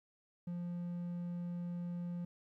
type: tone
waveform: triangle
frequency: 174.61 Hz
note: F3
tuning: in tune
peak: -36 dBFS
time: 0.47-2.25 s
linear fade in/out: 5 ms
effects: 13-bit